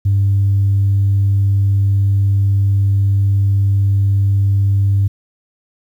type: tone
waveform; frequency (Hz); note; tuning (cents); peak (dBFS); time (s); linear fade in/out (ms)
sine; 99.1; G2; +19; -9; 0.05-5.08; 10
effects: tanh soft clip ceiling -7 dBFS + 8-bit